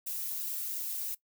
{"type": "noise with flanger", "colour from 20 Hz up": "violet", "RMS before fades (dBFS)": -36, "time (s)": [0.06, 1.15], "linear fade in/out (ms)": 10, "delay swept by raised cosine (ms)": [0.88, 4.28], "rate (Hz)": 2.9, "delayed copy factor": -0.65, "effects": ["noise-tail reverb RT60 0.1 s tail -19 dB re dry"]}